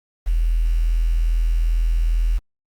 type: tone with quantisation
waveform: sine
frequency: 41.2 Hz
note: E1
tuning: in tune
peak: -15 dBFS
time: 0.26-2.39 s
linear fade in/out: 20 ms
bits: 7
effects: Opus 48 kbps